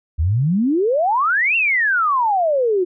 sine exponential two-way sweep, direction up then down, 72.3 to 2781 to 347.9 Hz, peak -14 dBFS, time 0.18-2.85 s, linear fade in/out 20 ms, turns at 1.56 s, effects none

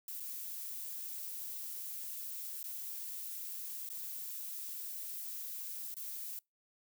violet noise with dropouts, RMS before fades -43 dBFS, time 0.08-6.39 s, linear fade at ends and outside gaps 2 ms, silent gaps 0.2-0.203 / 2.63-2.64 / 3.891-3.9 / 5.942-5.966 s, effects noise-tail reverb RT60 0.2 s tail -26 dB re dry

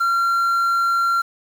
triangle tone with quantisation, 1373 Hz, F6, 30 cents flat, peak -14 dBFS, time 0-1.22 s, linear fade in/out 10 ms, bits 7, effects none

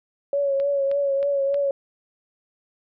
sine tone with vibrato, 558 Hz, C#5, 11 cents sharp, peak -19 dBFS, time 0.33-1.71 s, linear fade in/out 2 ms, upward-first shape triangle, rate 3.4 Hz, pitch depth 41 cents each way
click train, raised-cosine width 0.3 ms, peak -24 dBFS, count 4, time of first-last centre 0.6-1.543 s, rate 3.18 Hz
effects none

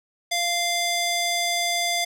square tone with band-pass filter, 694 Hz, F5, 11 cents flat, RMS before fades -24 dBFS, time 0.31-2.05 s, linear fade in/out 10 ms, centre 4900 Hz, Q 0.66, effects none

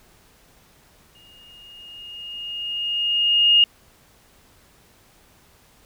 sine tone with exponential growth, 2847 Hz, F7, 33 cents sharp, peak -10 dBFS, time 1.15-3.64 s, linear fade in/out 2 ms, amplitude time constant 540 ms, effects pink hiss -55 dBFS RMS until 5.85 s

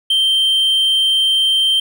triangle tone, 3136 Hz, G7, in tune, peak -10 dBFS, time 0.1-1.8 s, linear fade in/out 5 ms, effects none

